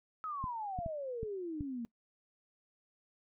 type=exponential sweep; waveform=sine; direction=down; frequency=1300 to 226.2 Hz; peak=-37 dBFS; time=0.24-1.85 s; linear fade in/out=0 ms
type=clicks; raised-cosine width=5 ms; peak=-28 dBFS; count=5; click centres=0.441 / 0.789 / 0.862 / 1.231 / 1.608 s
effects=noise-tail reverb RT60 0.1 s tail -22 dB re dry